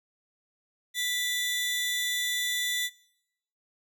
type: tone pair together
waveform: sawtooth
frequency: 1975.5 / 3516 Hz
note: B6 / A7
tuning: 0 / -2 cents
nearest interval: minor seventh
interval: 998 cents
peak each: -27 dBFS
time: 0.94-2.9 s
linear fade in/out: 50 ms
effects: noise-tail reverb RT60 0.8 s tail -23 dB re dry